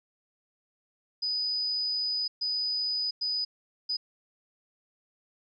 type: tone bursts at uneven times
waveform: sine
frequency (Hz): 4978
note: D#8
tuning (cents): 0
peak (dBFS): -27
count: 4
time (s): 1.22-2.28 / 2.41-3.11 / 3.21-3.45 / 3.89-3.97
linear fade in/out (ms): 10
effects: none